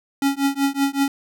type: tone with tremolo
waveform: square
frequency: 277.2 Hz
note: C#4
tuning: in tune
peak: -15 dBFS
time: 0.22-1.08 s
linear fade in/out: 2 ms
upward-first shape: triangle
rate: 5.3 Hz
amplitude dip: 100%
effects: none